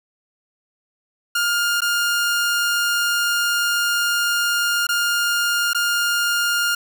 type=tone with dropouts; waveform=sawtooth; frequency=1411 Hz; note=F6; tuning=17 cents sharp; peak=-14 dBFS; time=1.35-6.75 s; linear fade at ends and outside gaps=5 ms; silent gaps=1.806-1.818 / 4.869-4.889 / 5.733-5.747 s; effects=none